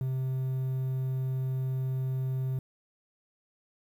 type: tone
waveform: triangle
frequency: 130.9 Hz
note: C3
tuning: 1 cent sharp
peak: -26 dBFS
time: 0.01-2.59 s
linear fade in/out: 2 ms
effects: 10-bit

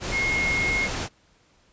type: tone in noise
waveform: sine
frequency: 2154 Hz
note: C7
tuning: 50 cents sharp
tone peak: -22 dBFS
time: 0.11-0.89 s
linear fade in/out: 50 ms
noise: pink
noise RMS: -29 dBFS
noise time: 0-1.09 s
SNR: +4 dB
effects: pink hiss -61 dBFS RMS until 1.72 s + resampled to 16000 Hz

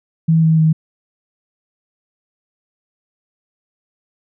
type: tone with pitch steps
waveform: sine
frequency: 162.2 / 160.24 / 158.31 Hz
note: E3 / E3 / D#3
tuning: -28 / -49 / +30 cents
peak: -9 dBFS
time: 0.28-0.73 s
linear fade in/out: 10 ms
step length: 150 ms
effects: none

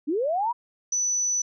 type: linear sweep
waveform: sine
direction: up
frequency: 268.1 to 991 Hz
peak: -22 dBFS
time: 0.07-0.53 s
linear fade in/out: 20 ms
type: tone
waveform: sine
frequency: 5970 Hz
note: F#8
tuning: 15 cents sharp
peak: -22 dBFS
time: 0.92-1.42 s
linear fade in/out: 5 ms
effects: none

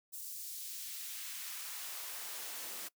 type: noise with high-pass filter sweep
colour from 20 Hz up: white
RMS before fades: -44 dBFS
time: 0.12-2.89 s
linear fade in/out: 20 ms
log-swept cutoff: 7700 to 210 Hz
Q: 0.76
effects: noise-tail reverb RT60 0.1 s tail -21 dB re dry

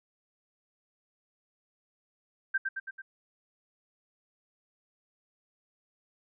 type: tone with echo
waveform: sine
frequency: 1568 Hz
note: G6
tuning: in tune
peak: -24 dBFS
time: 2.54-2.58 s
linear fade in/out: 10 ms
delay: 110 ms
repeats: 4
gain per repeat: -4 dB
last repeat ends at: 3.02 s
effects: none

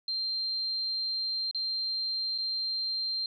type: tone with dropouts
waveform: sine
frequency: 4163 Hz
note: C8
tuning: 10 cents flat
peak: -29 dBFS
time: 0.08-3.26 s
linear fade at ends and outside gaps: 2 ms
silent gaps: 1.512-1.547 / 2.379-2.384 s
effects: none

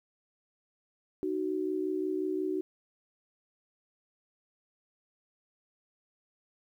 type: tone pair together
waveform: sine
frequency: 308.3 / 373.9 Hz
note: D#4 / F#4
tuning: -16 / +18 cents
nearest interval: minor third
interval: 334 cents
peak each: -33 / -31 dBFS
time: 1.23-2.61 s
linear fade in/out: 0 ms
effects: 11-bit

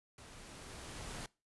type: noise with level ramp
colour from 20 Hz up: pink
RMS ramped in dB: -55 to -44 dBFS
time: 0.18-1.26 s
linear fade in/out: 2 ms
effects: noise-tail reverb RT60 0.3 s tail -23 dB re dry + resampled to 24000 Hz

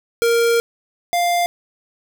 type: tone pair in turn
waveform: square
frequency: 466.2 / 698.5 Hz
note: A#4 / F5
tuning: 0 / 0 cents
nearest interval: perfect fifth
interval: 700 cents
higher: second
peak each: -14 / -16 dBFS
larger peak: first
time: 0.22-0.6 / 1.13-1.46 s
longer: first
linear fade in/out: 0 ms
effects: none

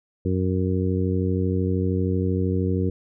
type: harmonic tone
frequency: 92.9 Hz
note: F#2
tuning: 7 cents sharp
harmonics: 1 / 2 / 3 / 4 / 5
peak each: -23 / -26 / -28 / -29 / -30 dBFS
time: 0.25-2.9 s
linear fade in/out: 5 ms
effects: none

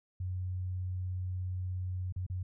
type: tone with dropouts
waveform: sine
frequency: 91.7 Hz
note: F#2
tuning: 15 cents flat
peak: -33 dBFS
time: 0.2-2.43 s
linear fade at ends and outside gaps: 5 ms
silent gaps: 2.124-2.161 / 2.265-2.299 s
effects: none

